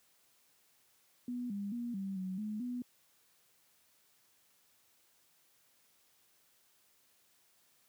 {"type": "tone with pitch steps", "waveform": "sine", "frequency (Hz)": [245.3, 201.2, 238.7, 194.4, 186.9, 212.6, 246.2], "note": ["B3", "G3", "A#3", "G3", "F#3", "G#3", "B3"], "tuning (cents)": [-12, 45, 41, -14, 18, 41, -5], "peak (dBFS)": -36, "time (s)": [1.28, 2.82], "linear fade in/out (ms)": 2, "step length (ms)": 220, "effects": ["white hiss -70 dBFS RMS until 7.88 s", "high-pass 80 Hz 12 dB/octave"]}